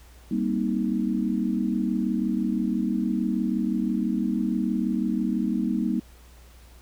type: chord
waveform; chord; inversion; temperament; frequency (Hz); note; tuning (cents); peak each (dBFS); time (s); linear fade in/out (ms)
sine; C minor seventh; second; just; 196.22 / 235.5 / 261.6 / 314; G3 / Bb3 / C4 / Eb4; +2 / +18 / 0 / +16; -27 / -26 / -32 / -29; 0.31-6; 5
effects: added 60 Hz sine -48 dBFS peak until 6.81 s + pink hiss -55 dBFS RMS until 6.81 s